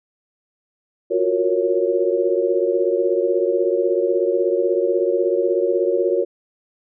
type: chord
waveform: sine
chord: Gb major seventh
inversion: third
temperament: equal with one note detuned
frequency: 353.7 / 370 / 466.2 / 554.4 Hz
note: F4 / Gb4 / Bb4 / Db5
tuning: +22 / 0 / 0 / 0 cents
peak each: -22 / -21 / -21 / -22 dBFS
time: 1.1-6.25 s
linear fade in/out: 20 ms
effects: none